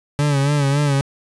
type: tone with vibrato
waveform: 40% pulse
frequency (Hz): 142.5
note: C#3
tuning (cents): +48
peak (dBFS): -14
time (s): 0.19-1.01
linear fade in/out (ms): 0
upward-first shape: sine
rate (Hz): 3.6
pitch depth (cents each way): 65
effects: resampled to 24000 Hz + 8-bit